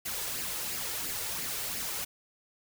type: noise with flanger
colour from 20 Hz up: white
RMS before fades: -35 dBFS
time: 0.05-2.05 s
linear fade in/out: 10 ms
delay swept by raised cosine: 0.41 to 2.31 ms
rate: 2.9 Hz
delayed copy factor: +0.5
effects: none